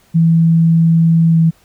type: tone with pitch glide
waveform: sine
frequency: 164.81 to 163.39 Hz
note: E3 to E3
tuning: 0 to -15 cents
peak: -7 dBFS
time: 0.14-1.51 s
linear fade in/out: 20 ms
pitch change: -15 cents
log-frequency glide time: 1.3-1.38 s
effects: pink hiss -52 dBFS RMS until 1.64 s